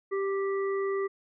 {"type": "harmonic tone", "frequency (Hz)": 392, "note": "G4", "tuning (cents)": 0, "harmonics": [1, 3, 5], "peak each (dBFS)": [-27, -37, -41], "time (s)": [0.11, 1.08], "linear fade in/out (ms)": 20, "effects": []}